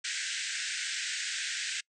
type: band-pass noise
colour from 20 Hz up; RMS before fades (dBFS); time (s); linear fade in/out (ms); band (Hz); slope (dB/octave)
pink; -35; 0.04-1.81; 10; 1500 to 8500; 96
effects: noise-tail reverb RT60 0.1 s tail -26 dB re dry